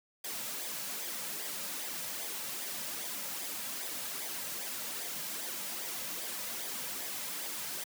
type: noise with flanger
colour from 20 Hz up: white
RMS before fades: -39 dBFS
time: 0.24-7.84 s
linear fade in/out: 5 ms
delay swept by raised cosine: 0.71 to 2.81 ms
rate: 2.5 Hz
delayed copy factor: -0.55
effects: high-pass 150 Hz 12 dB/octave